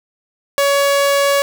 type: tone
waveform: sawtooth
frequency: 562 Hz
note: C#5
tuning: 24 cents sharp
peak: -8 dBFS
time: 0.58-1.42 s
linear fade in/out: 0 ms
effects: none